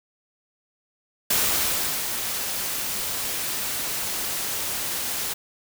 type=noise with ADSR envelope; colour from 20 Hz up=white; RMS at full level=-21 dBFS; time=1.3-5.34 s; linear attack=6 ms; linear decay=720 ms; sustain=-7 dB; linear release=12 ms; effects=none